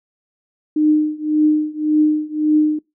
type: tone with tremolo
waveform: sine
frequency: 305 Hz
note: D#4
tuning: 34 cents flat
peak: -9 dBFS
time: 0.76-2.79 s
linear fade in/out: 5 ms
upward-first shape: triangle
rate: 1.8 Hz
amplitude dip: 95%
effects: noise-tail reverb RT60 0.2 s tail -23 dB re dry